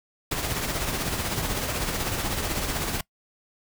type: noise with tremolo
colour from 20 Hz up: pink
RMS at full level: -26 dBFS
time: 0.31-3.01 s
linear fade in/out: 5 ms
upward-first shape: triangle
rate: 16 Hz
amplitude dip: 50%
effects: noise-tail reverb RT60 0.1 s tail -23 dB re dry